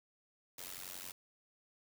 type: noise with amplitude modulation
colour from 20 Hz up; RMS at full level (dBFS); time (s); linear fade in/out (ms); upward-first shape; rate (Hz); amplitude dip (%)
white; -43; 0.58-1.12; 5; sine; 91.3; 95
effects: none